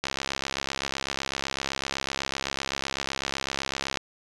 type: click train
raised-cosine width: 0.2 ms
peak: -10 dBFS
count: 268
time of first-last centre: 0.04-3.972 s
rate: 67.9 Hz
effects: resampled to 22050 Hz